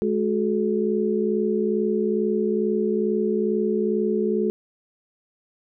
sine tone cluster, 211.6 / 368.8 / 431.1 Hz, G#3 / F#4 / A4, +33 / -6 / -35 cents, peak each -24 dBFS, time 0.02-4.5 s, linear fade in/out 0 ms, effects none

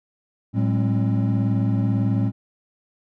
triangle tone cluster, 111.9 / 188.2 / 206.4 / 268.2 Hz, A2 / F#3 / G#3 / C4, +30 / +30 / -10 / +43 cents, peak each -18 / -25 / -24 / -24 dBFS, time 0.53-2.32 s, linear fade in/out 50 ms, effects none

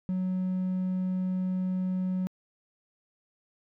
triangle tone, 185 Hz, F#3, in tune, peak -24 dBFS, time 0.09-2.27 s, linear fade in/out 0 ms, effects tanh soft clip ceiling -20 dBFS

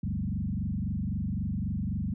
sine tone with frequency modulation, 143 Hz, D3, 46 cents flat, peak -28 dBFS, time 0.03-2.14 s, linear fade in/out 5 ms, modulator 23.8 Hz, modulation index 3.3, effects none

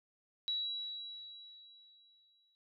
sine tone with exponential decay, 3901 Hz, B7, 22 cents flat, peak -32 dBFS, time 0.48-2.55 s, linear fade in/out 0 ms, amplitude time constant 450 ms, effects none

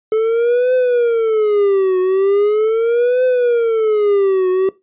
triangle tone with vibrato, 433.4 Hz, A4, 26 cents flat, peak -9 dBFS, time 0.12-4.69 s, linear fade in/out 2 ms, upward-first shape triangle, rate 0.4 Hz, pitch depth 290 cents each way, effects noise-tail reverb RT60 0.2 s tail -18 dB re dry + resampled to 8000 Hz

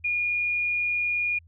sine tone, 2433 Hz, D#7, 39 cents flat, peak -23 dBFS, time 0.04-1.39 s, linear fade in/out 10 ms, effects added 83 Hz sine -51 dBFS peak until 1.47 s

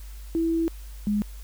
sine tone pair in turn, 329.6 / 207.6 Hz, E4 / G#3, 0 / 0 cents, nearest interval minor sixth, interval 800 cents, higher first, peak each -21 dBFS, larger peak neither, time 0.35-0.68 / 1.07-1.22 s, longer first, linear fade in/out 0 ms, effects added 50 Hz sine -37 dBFS peak until 1.43 s + white hiss -52 dBFS RMS until 1.43 s

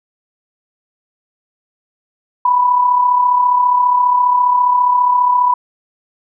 sine tone with amplitude modulation, 987.8 Hz, B5, in tune, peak -7 dBFS, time 2.45-5.54 s, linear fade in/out 5 ms, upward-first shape sine, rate 34.8 Hz, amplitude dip 50%, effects none

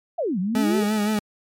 sine exponential two-way sweep, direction down then up, 740 to 174.61 to 442.7 Hz, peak -21 dBFS, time 0.18-0.84 s, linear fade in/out 10 ms, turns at 0.39 s
40% pulse tone with vibrato, 211.3 Hz, G#3, 30 cents sharp, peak -19 dBFS, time 0.55-1.19 s, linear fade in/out 2 ms, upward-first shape sine, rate 5.8 Hz, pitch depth 52 cents each way
effects MP3 64 kbps

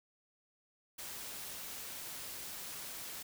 white noise, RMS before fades -45 dBFS, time 0.98-3.23 s, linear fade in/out 10 ms, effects none

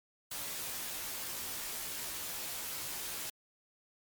white noise with comb filter, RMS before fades -40 dBFS, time 0.31-3.3 s, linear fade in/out 5 ms, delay 15 ms, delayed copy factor -0.8, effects MP3 96 kbps

